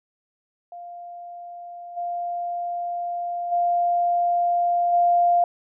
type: tone with level steps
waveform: sine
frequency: 698.5 Hz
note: F5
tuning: in tune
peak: -35 / -25 / -18 / -15 dBFS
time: 0.72-5.44 s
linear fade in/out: 2 ms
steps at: 1.96 / 3.51 / 4.92 s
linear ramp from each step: 20 ms
effects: none